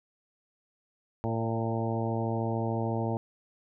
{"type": "harmonic tone with a mistuned harmonic", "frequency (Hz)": 113.6, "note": "A#2", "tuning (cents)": -44, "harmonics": [1, 2, 3, 4, 5, 6, 7, 8], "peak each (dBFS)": [-31, -34, -36, -37, -38, -39, -39, -40], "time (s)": [1.24, 3.17], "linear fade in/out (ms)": 0, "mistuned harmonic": 5, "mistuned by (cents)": 23, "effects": []}